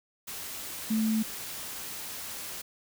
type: tone in noise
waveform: sine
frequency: 220 Hz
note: A3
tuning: in tune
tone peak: -24 dBFS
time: 0.9-1.23 s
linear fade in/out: 10 ms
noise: white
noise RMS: -39 dBFS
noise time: 0.27-2.62 s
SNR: +12 dB
effects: none